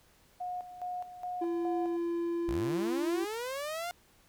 sine tone with tremolo, 722 Hz, F#5, 43 cents flat, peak -34 dBFS, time 0.4-1.97 s, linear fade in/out 10 ms, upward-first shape square, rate 2.4 Hz, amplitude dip 70%
triangle tone, 340.5 Hz, F4, 44 cents flat, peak -28 dBFS, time 1.41-3.25 s, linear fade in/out 10 ms
sawtooth linear sweep, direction up, 43.81 to 714 Hz, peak -31 dBFS, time 2.48-3.91 s, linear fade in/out 0 ms
effects pink hiss -64 dBFS RMS until 4.28 s

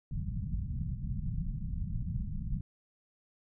pink low-pass noise, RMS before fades -35 dBFS, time 0.11-2.61 s, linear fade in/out 2 ms, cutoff 200 Hz, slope 48 dB/octave, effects none

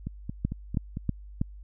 two click trains, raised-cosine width 5 ms, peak -13 / -20 dBFS, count 4 / 5, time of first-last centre 0.45-1.415 / 0.07-0.971 s, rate 3.11 / 4.44 Hz, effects added 50 Hz sine -42 dBFS peak until 1.63 s

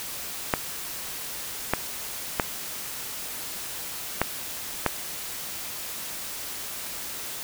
clicks, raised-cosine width 0.5 ms, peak -5 dBFS, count 5, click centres 0.538 / 1.736 / 2.398 / 4.216 / 4.863 s, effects white hiss -35 dBFS RMS until 7.43 s

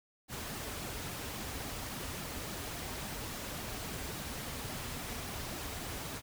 pink noise with flanger, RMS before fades -41 dBFS, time 0.28-6.22 s, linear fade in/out 50 ms, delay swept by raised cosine 1.9 to 6.1 ms, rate 3.6 Hz, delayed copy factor -0.5, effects none

